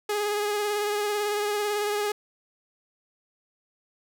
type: tone with vibrato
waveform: sawtooth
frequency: 415.3 Hz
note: G#4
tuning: in tune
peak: -21 dBFS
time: 0.09-2.12 s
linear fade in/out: 5 ms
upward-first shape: triangle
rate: 18 Hz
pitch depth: 32 cents each way
effects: none